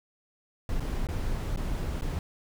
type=noise with dropouts; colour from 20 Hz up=brown; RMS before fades=-30 dBFS; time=0.69-2.19 s; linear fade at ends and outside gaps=1 ms; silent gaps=0.798-0.804 / 1.07-1.087 / 1.561-1.573 / 2.011-2.021 s; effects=none